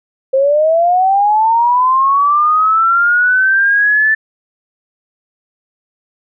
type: linear sweep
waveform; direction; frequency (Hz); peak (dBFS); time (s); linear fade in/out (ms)
sine; up; 523.3 to 1765; -8; 0.33-4.15; 10
effects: none